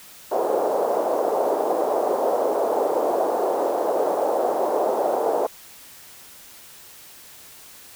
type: band-pass noise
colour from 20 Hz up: pink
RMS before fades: -22 dBFS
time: 0.31-5.47 s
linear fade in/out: 10 ms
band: 440 to 760 Hz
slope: 24 dB/octave
effects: white hiss -45 dBFS RMS until 7.95 s